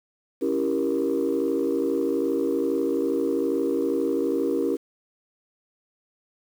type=chord; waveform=sine; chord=C# diminished seventh; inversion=none; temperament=equal with one note detuned; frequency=277.2 / 329.6 / 392 / 470.5 Hz; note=C#4 / E4 / G4 / Bb4; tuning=0 / 0 / 0 / +16 cents; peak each=-26 dBFS; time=0.41-4.77 s; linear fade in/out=20 ms; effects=tanh soft clip ceiling -15 dBFS + 8-bit